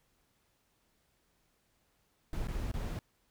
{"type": "noise with dropouts", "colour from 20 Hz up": "brown", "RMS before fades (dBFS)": -36, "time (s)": [2.33, 2.99], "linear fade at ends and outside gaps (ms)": 1, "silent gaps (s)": [[2.472, 2.484], [2.715, 2.739]], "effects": ["pink hiss -74 dBFS RMS until 3.3 s"]}